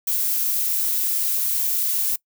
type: noise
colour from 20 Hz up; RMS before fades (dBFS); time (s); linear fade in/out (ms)
violet; -22; 0.07-2.16; 5
effects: noise-tail reverb RT60 0.1 s tail -23 dB re dry